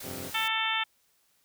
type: noise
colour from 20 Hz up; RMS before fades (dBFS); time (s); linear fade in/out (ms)
white; -42; 0-0.48; 5
type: chord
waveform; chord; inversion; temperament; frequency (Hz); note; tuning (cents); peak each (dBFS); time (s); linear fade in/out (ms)
10% pulse; F suspended second; none; equal; 87.31 / 98 / 130.81; F2 / G2 / C3; 0 / 0 / 0; -35; 0.02-0.32; 50
type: harmonic tone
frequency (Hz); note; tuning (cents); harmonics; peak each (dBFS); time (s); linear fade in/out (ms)
443.7; A4; +14; 2 / 3 / 4 / 5 / 6 / 7 / 8; -34 / -34 / -34 / -34 / -34 / -34 / -34; 0.34-0.84; 10
effects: white hiss -69 dBFS RMS until 1.44 s